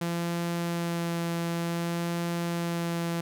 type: tone with vibrato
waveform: sawtooth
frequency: 170.1 Hz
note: F3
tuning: 45 cents flat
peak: -24 dBFS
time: 0.01-3.21 s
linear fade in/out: 5 ms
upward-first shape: sine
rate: 0.55 Hz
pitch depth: 10 cents each way
effects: none